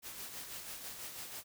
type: noise with tremolo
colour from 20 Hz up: white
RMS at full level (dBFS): -44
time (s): 0.02-1.44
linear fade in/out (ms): 50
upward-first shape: sine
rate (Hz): 6.1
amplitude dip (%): 45
effects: none